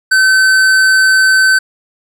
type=tone with hard clipping; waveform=triangle; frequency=1532 Hz; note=G6; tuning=40 cents flat; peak=-8 dBFS; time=0.11-1.59 s; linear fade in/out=10 ms; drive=16 dB; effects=none